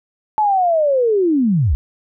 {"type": "linear sweep", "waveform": "sine", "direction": "down", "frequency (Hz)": [872, 55.2], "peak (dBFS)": -12, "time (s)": [0.38, 1.75], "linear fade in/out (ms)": 0, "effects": []}